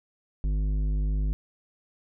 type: tone with tanh clipping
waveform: sine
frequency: 51 Hz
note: G#1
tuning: 31 cents flat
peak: -25 dBFS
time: 0.44-1.33 s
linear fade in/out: 0 ms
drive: 11 dB
effects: none